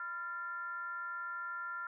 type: tone with frequency modulation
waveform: sine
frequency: 1384 Hz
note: F6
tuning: 16 cents flat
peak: -38 dBFS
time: 0-1.87 s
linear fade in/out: 2 ms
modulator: 383 Hz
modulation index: 0.52
effects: none